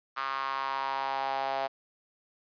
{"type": "tone with high-pass filter sweep", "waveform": "sawtooth", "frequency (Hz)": 135.4, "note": "C#3", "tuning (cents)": -40, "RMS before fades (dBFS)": -32, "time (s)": [0.16, 1.68], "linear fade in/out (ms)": 20, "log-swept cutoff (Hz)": [1200, 710], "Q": 4.8, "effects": ["resampled to 11025 Hz"]}